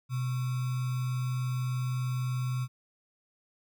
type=tone with sample-and-hold; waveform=sine; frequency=126.7 Hz; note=B2; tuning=45 cents sharp; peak=-28 dBFS; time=0.09-2.68 s; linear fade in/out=50 ms; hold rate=1225 Hz; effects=none